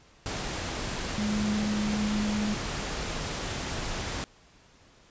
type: tone in noise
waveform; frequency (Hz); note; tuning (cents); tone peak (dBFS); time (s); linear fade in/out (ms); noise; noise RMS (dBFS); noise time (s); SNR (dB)
sine; 210; G#3; +19; -26; 1.18-2.54; 0; pink; -33; 0.26-4.24; +4
effects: pink hiss -58 dBFS RMS until 5.1 s + resampled to 16000 Hz